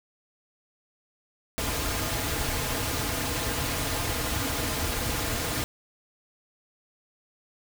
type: noise with comb filter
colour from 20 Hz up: pink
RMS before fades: -29 dBFS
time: 1.58-5.64 s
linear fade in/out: 0 ms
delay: 5.3 ms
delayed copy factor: -0.6
effects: none